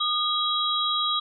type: tone cluster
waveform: sine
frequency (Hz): 1225 / 3335 / 3842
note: D#6 / G#7 / B7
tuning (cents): -27 / +7 / -48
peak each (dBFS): -26 / -27 / -27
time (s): 0-1.2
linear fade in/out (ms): 10
effects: none